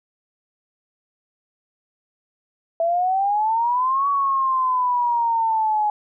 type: exponential two-way sweep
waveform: sine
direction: up then down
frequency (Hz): 659.3 to 1131 to 836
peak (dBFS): -17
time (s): 2.8-5.9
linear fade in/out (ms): 2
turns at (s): 4.08
effects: none